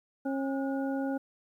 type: harmonic tone with a mistuned harmonic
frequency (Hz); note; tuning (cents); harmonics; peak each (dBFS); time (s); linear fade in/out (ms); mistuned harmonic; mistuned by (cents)
271.5; C#4; -36; 1 / 2 / 3 / 5; -30 / -36 / -40 / -44; 0.25-1.18; 10; 5; +110
effects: 11-bit